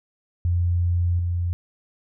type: tone with level steps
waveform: sine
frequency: 87.31 Hz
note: F2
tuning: in tune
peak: -18 / -21 dBFS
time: 0.45-1.53 s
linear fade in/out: 0 ms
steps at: 1.19 s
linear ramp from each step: 2 ms
effects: none